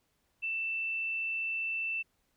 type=tone; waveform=sine; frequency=2665 Hz; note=E7; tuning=18 cents sharp; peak=-31 dBFS; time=0.42-2.03 s; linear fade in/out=20 ms; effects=pink hiss -75 dBFS RMS until 2.36 s